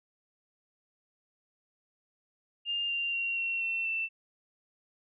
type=tone with pitch steps; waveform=sine; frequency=2808 / 2781 / 2753 / 2726 / 2700 / 2673 Hz; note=F7 / F7 / F7 / F7 / E7 / E7; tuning=+9 / -8 / -25 / -43 / +41 / +23 cents; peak=-29 dBFS; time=2.65-4.09 s; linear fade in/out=50 ms; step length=240 ms; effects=none